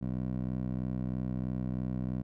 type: tone with band-pass filter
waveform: 15% pulse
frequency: 63.1 Hz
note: B1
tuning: 38 cents sharp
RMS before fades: -34 dBFS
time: 0.01-2.23 s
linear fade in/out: 20 ms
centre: 190 Hz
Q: 1
effects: none